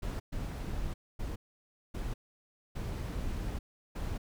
brown noise bursts at uneven times, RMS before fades -36 dBFS, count 6, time 0.02-0.2 / 0.32-0.94 / 1.19-1.36 / 1.94-2.14 / 2.75-3.59 / 3.95-4.18 s, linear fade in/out 10 ms, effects none

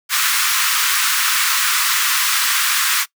pink high-pass noise, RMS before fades -17 dBFS, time 0.09-3.06 s, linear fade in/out 50 ms, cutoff 1100 Hz, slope 48 dB/octave, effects noise-tail reverb RT60 0.1 s tail -21 dB re dry

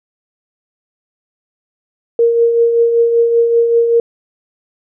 sine tone with tremolo, 466.2 Hz, A#4, in tune, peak -6 dBFS, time 2.19-4 s, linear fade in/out 2 ms, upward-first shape triangle, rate 5.2 Hz, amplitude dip 50%, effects none

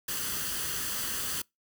white noise with comb filter, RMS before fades -33 dBFS, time 0.08-1.42 s, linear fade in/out 5 ms, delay 0.65 ms, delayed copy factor +0.55, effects noise-tail reverb RT60 0.2 s tail -26 dB re dry

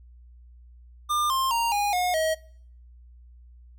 square tone with pitch steps, 1200 / 1056.8 / 930.7 / 819.6 / 721.8 / 635.7 Hz, D6 / C6 / A#5 / G#5 / F#5 / D#5, +37 / +17 / -3 / -23 / -43 / +37 cents, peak -23 dBFS, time 1.09-2.35 s, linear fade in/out 20 ms, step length 210 ms, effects noise-tail reverb RT60 0.6 s tail -23 dB re dry + added 60 Hz sine -47 dBFS peak until 3.78 s

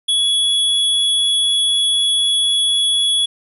square tone, 3376 Hz, G#7, 28 cents sharp, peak -14 dBFS, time 0.08-3.26 s, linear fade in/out 10 ms, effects resampled to 32000 Hz + 9-bit

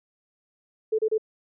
sine tone bursts, 436.8 Hz, A4, 13 cents flat, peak -20 dBFS, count 3, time 0.92-1.181 s, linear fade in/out 10 ms, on 67 ms, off 30 ms, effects none

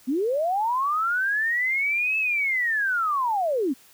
sine linear two-way sweep, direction up then down, 236.2 to 2624 to 236.2 Hz, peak -21 dBFS, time 0.07-3.74 s, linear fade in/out 20 ms, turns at 2.18 s, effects white hiss -54 dBFS RMS until 3.93 s + high-pass 60 Hz 12 dB/octave

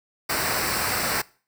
pink noise with comb filter, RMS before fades -25 dBFS, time 0.29-1.22 s, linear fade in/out 10 ms, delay 0.3 ms, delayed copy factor -0.65, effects noise-tail reverb RT60 0.4 s tail -22 dB re dry + high-pass 60 Hz 12 dB/octave

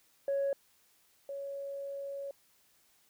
sine tone pair in turn, 555 / 557 Hz, C#5 / C#5, +2 / +8 cents, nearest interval unison, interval 6 cents, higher second, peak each -27 / -37 dBFS, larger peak first, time 0.28-0.53 / 1.29-2.31 s, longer second, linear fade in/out 2 ms, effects tanh soft clip ceiling -26 dBFS + white hiss -68 dBFS RMS until 3.09 s

